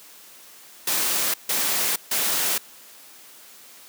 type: noise bursts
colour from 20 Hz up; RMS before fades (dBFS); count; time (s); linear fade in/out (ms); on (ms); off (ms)
white; -23; 3; 0.87-2.58; 5; 470; 150
effects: white hiss -47 dBFS RMS until 3.88 s + high-pass 200 Hz 12 dB/octave